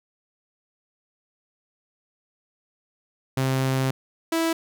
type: tone pair in turn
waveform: sawtooth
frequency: 132.2 / 328.3 Hz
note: C3 / E4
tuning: +18 / -7 cents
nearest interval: octave + major third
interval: 1575 cents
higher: second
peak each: -17 dBFS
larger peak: neither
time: 3.37-3.91 / 4.32-4.53 s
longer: first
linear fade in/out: 5 ms
effects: none